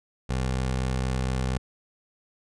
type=tone; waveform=20% pulse; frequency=64.3 Hz; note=C2; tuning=30 cents flat; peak=-20 dBFS; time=0.29-1.58 s; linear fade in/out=10 ms; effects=resampled to 22050 Hz